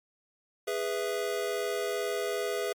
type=chord; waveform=square; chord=E major; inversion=first; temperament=just; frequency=412 / 494.4 / 659.3 Hz; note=G#4 / B4 / E5; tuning=-14 / +2 / 0 cents; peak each=-33 / -35 / -36 dBFS; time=0.67-2.73 s; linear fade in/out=10 ms; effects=MP3 96 kbps